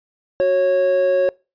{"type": "tone pair together", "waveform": "triangle", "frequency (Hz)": [370, 549.3], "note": ["F#4", "C#5"], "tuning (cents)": [0, -16], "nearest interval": "perfect fifth", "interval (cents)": 684, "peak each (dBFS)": [-21, -12], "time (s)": [0.4, 1.29], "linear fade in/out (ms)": 0, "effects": ["noise-tail reverb RT60 0.3 s tail -25 dB re dry", "resampled to 11025 Hz"]}